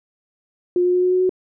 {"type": "tone with pitch steps", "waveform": "sine", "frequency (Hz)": [356.3, 359, 361.7, 364.4, 367.2, 369.9], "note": ["F4", "F4", "F#4", "F#4", "F#4", "F#4"], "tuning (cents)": [35, 48, -39, -26, -13, 0], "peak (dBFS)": -14, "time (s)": [0.76, 1.294], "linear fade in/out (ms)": 2, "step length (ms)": 89, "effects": []}